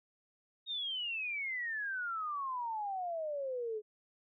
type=exponential sweep; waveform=sine; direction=down; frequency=3752 to 417.5 Hz; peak=-35 dBFS; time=0.66-3.82 s; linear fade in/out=50 ms; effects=none